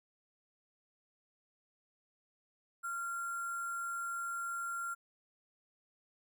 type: tone with sample-and-hold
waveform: sine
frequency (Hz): 1383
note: F6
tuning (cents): -17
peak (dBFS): -36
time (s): 2.83-4.95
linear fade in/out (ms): 20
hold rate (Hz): 8820
effects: none